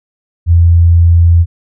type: tone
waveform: sine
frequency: 84.9 Hz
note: F2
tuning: 48 cents flat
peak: -3 dBFS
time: 0.46-1.46 s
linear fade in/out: 50 ms
effects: none